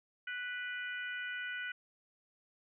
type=harmonic tone with a mistuned harmonic; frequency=493.9 Hz; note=B4; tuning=in tune; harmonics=3 / 4 / 5 / 6; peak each=-39 / -45 / -48 / -49 dBFS; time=0.27-1.72 s; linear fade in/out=5 ms; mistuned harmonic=5; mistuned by=-27 cents; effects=none